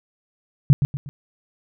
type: tone with echo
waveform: sine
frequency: 140 Hz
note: C#3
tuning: 18 cents sharp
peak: -7 dBFS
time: 0.7-0.73 s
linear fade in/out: 0 ms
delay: 120 ms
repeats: 3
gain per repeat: -8 dB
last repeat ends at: 1.09 s
effects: none